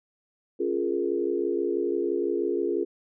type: chord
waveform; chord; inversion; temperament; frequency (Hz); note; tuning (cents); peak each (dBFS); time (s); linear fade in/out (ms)
sine; Bb minor seventh; first; equal; 277.2 / 349.2 / 415.3 / 466.2; Db4 / F4 / Ab4 / Bb4; 0 / 0 / 0 / 0; -33 / -27 / -28 / -33; 0.59-2.85; 20
effects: none